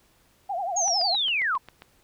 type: tone with vibrato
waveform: sine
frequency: 740 Hz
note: F#5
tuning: in tune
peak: -26 dBFS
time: 0.49-1.16 s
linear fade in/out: 10 ms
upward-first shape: triangle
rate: 11 Hz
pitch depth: 200 cents each way
type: linear sweep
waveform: sine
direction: down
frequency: 6700 to 932.3 Hz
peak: -22 dBFS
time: 0.76-1.58 s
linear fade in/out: 10 ms
type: click train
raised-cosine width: 0.3 ms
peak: -26 dBFS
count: 8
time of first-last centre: 0.88-1.821 s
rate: 7.44 Hz
effects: pink hiss -62 dBFS RMS until 2.03 s